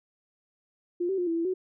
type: tone with pitch steps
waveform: sine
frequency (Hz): 350.1 / 384.9 / 355.2 / 331.8 / 333.9 / 371.3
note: F4 / G4 / F4 / E4 / E4 / F#4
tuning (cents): +4 / -32 / +29 / +11 / +22 / +6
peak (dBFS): -25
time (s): 1-1.54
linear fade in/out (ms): 10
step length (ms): 90
effects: none